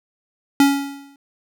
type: tone with exponential decay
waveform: square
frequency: 279.4 Hz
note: C#4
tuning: 14 cents sharp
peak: -9 dBFS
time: 0.6-1.16 s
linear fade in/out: 2 ms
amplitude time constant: 120 ms
effects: none